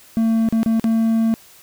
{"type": "tone with dropouts", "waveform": "triangle", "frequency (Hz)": 225.1, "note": "A3", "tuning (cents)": 40, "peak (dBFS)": -12, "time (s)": [0.17, 1.34], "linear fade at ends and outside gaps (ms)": 0, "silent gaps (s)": [[0.488, 0.525], [0.631, 0.661], [0.797, 0.842]], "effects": ["white hiss -47 dBFS RMS until 1.62 s"]}